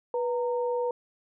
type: tone pair together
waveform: sine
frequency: 489.2 / 922 Hz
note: B4 / A#5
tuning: -16 / -19 cents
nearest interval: major seventh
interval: 1097 cents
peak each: -26 / -33 dBFS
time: 0.14-0.91 s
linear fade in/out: 2 ms
effects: none